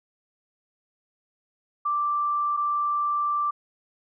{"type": "tone pair in turn", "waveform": "sine", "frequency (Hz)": [1174.7, 1174.7], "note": ["D6", "D6"], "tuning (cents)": [0, 0], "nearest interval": "unison", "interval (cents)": 0, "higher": "neither", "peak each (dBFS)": -22, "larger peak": "neither", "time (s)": [[1.85, 2.57], [2.57, 3.51]], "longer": "second", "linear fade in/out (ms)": 10, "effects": []}